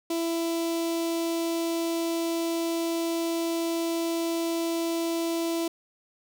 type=tone with notch filter; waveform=sawtooth; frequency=333.2 Hz; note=E4; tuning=19 cents sharp; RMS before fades=-28 dBFS; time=0.1-5.68 s; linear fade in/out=5 ms; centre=1600 Hz; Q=0.86; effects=none